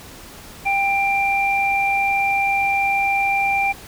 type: tone pair together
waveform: sine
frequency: 792.7 / 2369 Hz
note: G5 / D7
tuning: +19 / +14 cents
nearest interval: octave + perfect fifth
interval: 1895 cents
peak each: -19 dBFS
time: 0.65-3.73 s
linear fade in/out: 20 ms
effects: pink hiss -40 dBFS RMS until 3.87 s